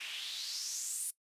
white noise with band-pass filter sweep, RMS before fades -40 dBFS, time 0-1.11 s, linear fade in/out 10 ms, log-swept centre 2500 to 9900 Hz, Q 3.9, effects noise-tail reverb RT60 0.1 s tail -19 dB re dry + resampled to 32000 Hz

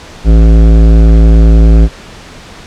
sine tone with hard clipping, 55 Hz, A1, in tune, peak -3 dBFS, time 0.24-1.89 s, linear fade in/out 50 ms, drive 15 dB, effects pink hiss -31 dBFS RMS until 2.66 s + low-pass 6000 Hz 12 dB/octave

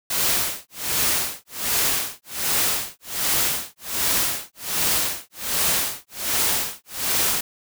white noise with tremolo, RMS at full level -20 dBFS, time 0.1-7.41 s, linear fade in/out 5 ms, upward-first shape sine, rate 1.3 Hz, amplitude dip 100%, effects none

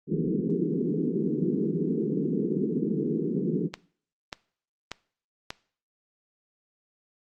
pink band-pass noise, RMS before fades -27 dBFS, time 0.07-3.7 s, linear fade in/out 50 ms, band 150 to 450 Hz, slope 96 dB/octave
click train, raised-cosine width 0.2 ms, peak -15 dBFS, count 4, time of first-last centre 3.74-5.505 s, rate 1.7 Hz
effects noise-tail reverb RT60 0.5 s tail -20 dB re dry + Opus 48 kbps

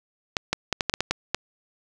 clicks, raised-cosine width 0.2 ms, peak -5 dBFS, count 9, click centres 0.368 / 0.53 / 0.727 / 0.808 / 0.897 / 0.939 / 1.006 / 1.11 / 1.346 s, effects none

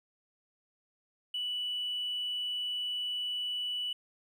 triangle tone, 2960 Hz, F#7, in tune, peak -29 dBFS, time 1.34-3.93 s, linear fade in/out 5 ms, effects tanh soft clip ceiling -29 dBFS

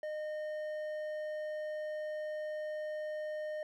sine tone with hard clipping, 612 Hz, D#5, 29 cents flat, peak -38 dBFS, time 0.03-3.63 s, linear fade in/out 2 ms, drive 6 dB, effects none

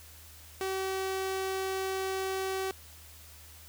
sawtooth tone, 381.9 Hz, G4, 45 cents flat, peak -27 dBFS, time 0.61-2.71 s, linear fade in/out 0 ms, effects added 78 Hz sine -53 dBFS peak until 3.68 s + white hiss -53 dBFS RMS until 3.68 s

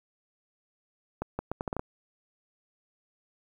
accelerating click train, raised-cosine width 1 ms, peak -17 dBFS, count 8, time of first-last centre 1.22-1.794 s, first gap 170 ms, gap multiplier 0.74, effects 9-bit

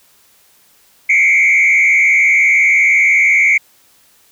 sine tone with frequency modulation, 2217 Hz, C#7, in tune, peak -6 dBFS, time 1.09-3.58 s, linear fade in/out 10 ms, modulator 80.2 Hz, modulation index 1.6, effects tanh soft clip ceiling -5 dBFS + white hiss -51 dBFS RMS until 4.31 s

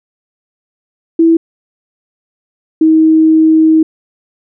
sine tone pair in turn, 329.1 / 317.5 Hz, E4 / D#4, -3 / +35 cents, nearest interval minor second, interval 62 cents, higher first, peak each -4 dBFS, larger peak neither, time 1.19-1.37 / 2.81-3.83 s, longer second, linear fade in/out 5 ms, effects none

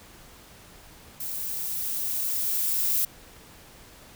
violet noise with level ramp, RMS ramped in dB -33 to -24 dBFS, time 1.2-3.05 s, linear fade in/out 5 ms, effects pink hiss -50 dBFS RMS until 4.15 s

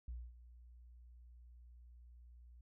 sine tone with ADSR envelope, 59.9 Hz, A#1, 48 cents sharp, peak -40 dBFS, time 0.08-2.61 s, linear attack 3 ms, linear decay 240 ms, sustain -16 dB, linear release 3 ms, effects tanh soft clip ceiling -40 dBFS

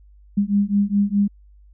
sine beating tone pair, 200 / 204.8 Hz, G3 / G#3, +35 / -24 cents, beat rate 4.8 Hz, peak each -19 dBFS, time 0.37-1.28 s, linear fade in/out 10 ms, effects added 50 Hz sine -46 dBFS peak until 1.73 s

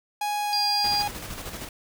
45% pulse tone with pitch glide, 830.6 to 825.3 Hz, G#5 to G#5, 0 to -11 cents, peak -25 dBFS, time 0.21-1.08 s, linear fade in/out 5 ms, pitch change -11 cents, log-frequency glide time 0.4-0.65 s
sine tone, 4800 Hz, D8, 37 cents sharp, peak -23 dBFS, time 0.53-1.02 s, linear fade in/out 0 ms
pink noise with tremolo, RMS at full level -35 dBFS, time 0.84-1.69 s, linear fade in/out 5 ms, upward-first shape square, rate 13 Hz, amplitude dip 40%
effects none

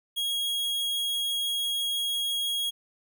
45% pulse tone, 3298 Hz, G#7, 13 cents flat, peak -26 dBFS, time 0.16-2.71 s, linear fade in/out 20 ms, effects none

